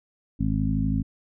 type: harmonic tone with a mistuned harmonic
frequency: 52.6 Hz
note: G#1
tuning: 23 cents sharp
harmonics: 1 / 2 / 3 / 4 / 5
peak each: -28 / -28 / -28 / -28 / -28 dBFS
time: 0.39-1.03 s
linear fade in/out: 20 ms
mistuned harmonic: 1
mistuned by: -40 cents
effects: none